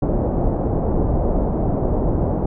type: low-pass noise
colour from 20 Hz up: pink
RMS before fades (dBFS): -19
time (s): 0.02-2.46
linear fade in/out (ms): 5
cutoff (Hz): 720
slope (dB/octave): 24
effects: none